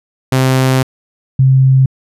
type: tone pair in turn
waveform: sawtooth / sine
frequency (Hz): 130.81 / 132.41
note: C3 / C3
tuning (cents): 0 / +21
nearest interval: unison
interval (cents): 21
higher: second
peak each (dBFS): -5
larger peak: neither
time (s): 0.32-0.83 / 1.39-1.86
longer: first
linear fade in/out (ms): 5
effects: resampled to 32000 Hz